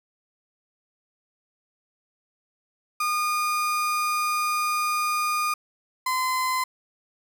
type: tone pair in turn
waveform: 35% pulse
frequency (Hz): 1220 / 1026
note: D#6 / C6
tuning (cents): -34 / -34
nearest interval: minor third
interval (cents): 300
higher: first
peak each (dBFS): -21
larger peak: neither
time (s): 3-5.54 / 6.06-6.64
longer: first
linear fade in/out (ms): 5
effects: none